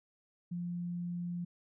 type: tone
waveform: sine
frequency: 174.61 Hz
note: F3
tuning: in tune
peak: -35 dBFS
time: 0.51-1.45 s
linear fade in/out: 10 ms
effects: none